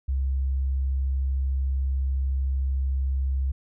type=tone; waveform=sine; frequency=66.8 Hz; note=C2; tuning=36 cents sharp; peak=-22 dBFS; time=0.08-3.52 s; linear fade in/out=10 ms; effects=none